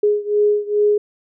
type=beating tone pair; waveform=sine; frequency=415.3 / 417.7 Hz; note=G#4 / G#4; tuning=0 / +10 cents; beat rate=2.4 Hz; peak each=-16 / -18 dBFS; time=0.03-0.98 s; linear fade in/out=5 ms; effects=none